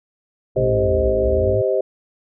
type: harmonic tone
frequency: 55 Hz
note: A1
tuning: in tune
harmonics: 1 / 2 / 4 / 5 / 6 / 7 / 8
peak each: -27 / -31 / -31 / -34 / -39 / -37 / -35 dBFS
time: 0.55-1.59 s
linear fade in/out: 50 ms
type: chord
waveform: sine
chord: C minor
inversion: second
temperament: just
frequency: 392.4 / 523.3 / 627.9 Hz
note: G4 / C5 / Eb5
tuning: +2 / 0 / +16 cents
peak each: -20 / -20 / -21 dBFS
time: 0.56-1.81 s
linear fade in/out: 5 ms
type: linear two-way sweep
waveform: sine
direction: down then up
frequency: 133.6 to 52.8 to 111.1 Hz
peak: -21 dBFS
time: 0.57-1.62 s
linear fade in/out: 10 ms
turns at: 1.16 s
effects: none